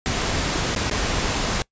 pink noise with dropouts, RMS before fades -23 dBFS, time 0.06-1.62 s, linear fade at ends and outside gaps 0 ms, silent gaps 0.75-0.762 / 0.898-0.912 s, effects noise-tail reverb RT60 0.1 s tail -23 dB re dry + resampled to 16000 Hz

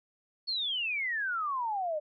sine exponential sweep, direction down, 4444 to 587.3 Hz, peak -29 dBFS, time 0.47-2 s, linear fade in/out 20 ms, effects MP3 96 kbps

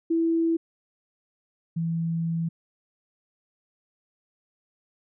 sine tone pair in turn, 330 / 165.57 Hz, E4 / E3, +2 / +8 cents, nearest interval octave, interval 1194 cents, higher first, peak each -20 / -24 dBFS, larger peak first, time 0.1-0.57 / 1.76-2.49 s, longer second, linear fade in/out 10 ms, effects none

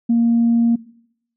sine tone, 233.2 Hz, A#3, 1 cent sharp, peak -11 dBFS, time 0.09-0.76 s, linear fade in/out 10 ms, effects noise-tail reverb RT60 0.7 s tail -21 dB re dry + tanh soft clip ceiling -8 dBFS

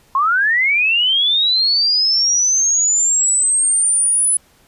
sine linear sweep, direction up, 1044 to 10130 Hz, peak -12 dBFS, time 0.15-4.37 s, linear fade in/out 2 ms, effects pink hiss -53 dBFS RMS until 4.67 s + resampled to 32000 Hz

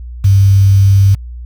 sine tone with quantisation, 98.1 Hz, G2, 2 cents sharp, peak -4 dBFS, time 0.24-1.15 s, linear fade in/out 10 ms, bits 5, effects added 60 Hz sine -24 dBFS peak until 1.45 s

